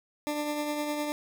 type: tone with tremolo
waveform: 20% pulse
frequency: 296.8 Hz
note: D4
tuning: 18 cents sharp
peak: -23 dBFS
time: 0.27-1.12 s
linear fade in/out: 0 ms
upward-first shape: triangle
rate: 9.8 Hz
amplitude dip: 40%
effects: 10-bit